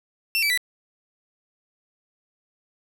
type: tone with pitch steps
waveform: 30% pulse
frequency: 2697 / 2308 / 1974.3 Hz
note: E7 / D7 / B6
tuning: +39 / -31 / -1 cents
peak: -17 dBFS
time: 0.35-0.575 s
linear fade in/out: 0 ms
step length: 75 ms
effects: none